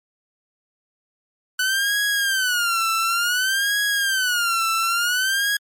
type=tone with vibrato; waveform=sawtooth; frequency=1487 Hz; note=F#6; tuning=8 cents sharp; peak=-15 dBFS; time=1.59-5.57 s; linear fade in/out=5 ms; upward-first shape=sine; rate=0.56 Hz; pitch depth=190 cents each way; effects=MP3 64 kbps